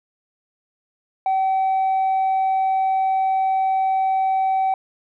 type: tone with tanh clipping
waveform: triangle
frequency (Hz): 765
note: G5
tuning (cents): -42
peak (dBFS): -17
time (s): 1.26-4.74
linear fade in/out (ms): 2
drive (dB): 6
effects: none